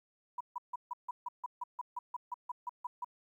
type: tone bursts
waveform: sine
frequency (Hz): 980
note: B5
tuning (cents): -14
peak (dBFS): -35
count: 16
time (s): 0.38-3.046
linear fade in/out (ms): 5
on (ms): 26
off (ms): 150
effects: 12-bit